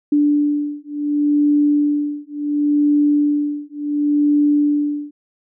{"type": "beating tone pair", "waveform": "sine", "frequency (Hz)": [292.7, 293.4], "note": ["D4", "D4"], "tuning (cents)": [-6, -2], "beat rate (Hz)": 0.7, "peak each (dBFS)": -17, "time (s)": [0.12, 5.11], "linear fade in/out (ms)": 5, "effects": []}